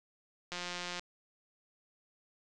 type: click train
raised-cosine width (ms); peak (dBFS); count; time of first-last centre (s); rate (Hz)
0.2; -22; 85; 0.52-0.995; 177
effects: resampled to 24000 Hz